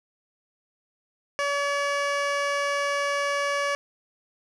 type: tone with low-pass filter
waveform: 15% pulse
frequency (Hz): 569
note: C#5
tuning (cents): +45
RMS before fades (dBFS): -26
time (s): 1.39-3.75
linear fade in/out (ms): 0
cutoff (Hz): 6100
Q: 0.7
effects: none